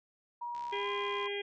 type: tone with pitch glide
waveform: sine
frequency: 955 to 1029.5 Hz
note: A#5 to C6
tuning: +42 to -28 cents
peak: -36 dBFS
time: 0.41-1.28 s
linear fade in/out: 10 ms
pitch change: +130 cents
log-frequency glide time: 0.72-0.89 s
type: click train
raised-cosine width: 0.2 ms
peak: -36 dBFS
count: 49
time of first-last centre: 0.55-1.258 s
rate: 67.8 Hz
type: harmonic tone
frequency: 404.4 Hz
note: G#4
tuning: 46 cents flat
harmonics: 1 / 2 / 4 / 5 / 6 / 7 / 8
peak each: -36 / -48 / -49 / -42 / -43 / -53 / -42 dBFS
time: 0.72-1.42 s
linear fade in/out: 10 ms
effects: none